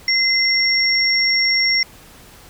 sine tone pair together, 2066 / 5516 Hz, C7 / F8, -22 / -22 cents, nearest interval octave + perfect fourth, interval 1700 cents, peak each -17 / -16 dBFS, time 0.08-1.83 s, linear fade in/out 2 ms, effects pink hiss -44 dBFS RMS until 2.49 s

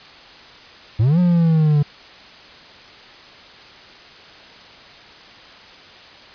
triangle linear two-way sweep, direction up then down, 100.5 to 180 to 144 Hz, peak -10 dBFS, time 0.99-1.83 s, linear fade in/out 10 ms, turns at 1.19 s, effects white hiss -42 dBFS RMS until 6.34 s + resampled to 11025 Hz

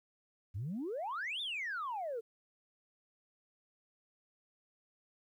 sine exponential two-way sweep, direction up then down, 87.31 to 3694 to 432.9 Hz, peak -35 dBFS, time 0.54-2.21 s, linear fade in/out 20 ms, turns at 1.41 s, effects tanh soft clip ceiling -33 dBFS + 12-bit

